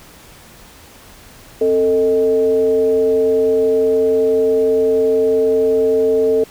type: tone with frequency modulation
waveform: sine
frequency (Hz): 444.7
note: A4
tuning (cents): +18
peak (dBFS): -11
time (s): 1.61-6.44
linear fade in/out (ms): 5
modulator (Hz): 180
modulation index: 0.49
effects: pink hiss -42 dBFS RMS until 6.5 s